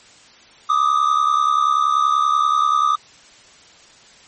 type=tone pair together; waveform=triangle; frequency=1183.6 / 1254 Hz; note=D6 / D#6; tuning=+13 / +13 cents; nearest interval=minor second; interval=100 cents; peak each=-15 dBFS; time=0.69-2.96 s; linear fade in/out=10 ms; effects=white hiss -47 dBFS RMS until 4.27 s + MP3 32 kbps